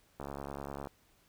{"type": "click train", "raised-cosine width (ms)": 1, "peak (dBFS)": -27, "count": 48, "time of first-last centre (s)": [0.2, 0.871], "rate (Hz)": 70, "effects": ["pink hiss -68 dBFS RMS until 1.28 s"]}